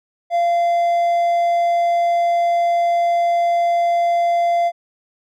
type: tone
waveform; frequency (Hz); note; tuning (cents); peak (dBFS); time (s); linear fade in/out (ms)
triangle; 689; F5; -24; -12; 0.3-4.72; 50
effects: none